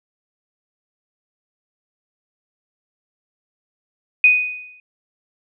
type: tone with exponential decay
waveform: sine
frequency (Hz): 2489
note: D#7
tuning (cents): 0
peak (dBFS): -6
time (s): 4.24-4.8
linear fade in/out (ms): 2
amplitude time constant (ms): 120
effects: none